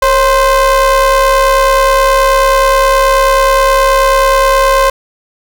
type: ring-modulated tone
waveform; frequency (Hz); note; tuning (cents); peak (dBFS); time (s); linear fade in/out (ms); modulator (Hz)
square; 254.1; B3; +49; -4; 0.02-4.9; 5; 797
effects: none